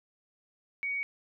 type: tone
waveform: sine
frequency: 2245 Hz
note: C#7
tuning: 21 cents sharp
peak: -30 dBFS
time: 0.83-1.03 s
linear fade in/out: 0 ms
effects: none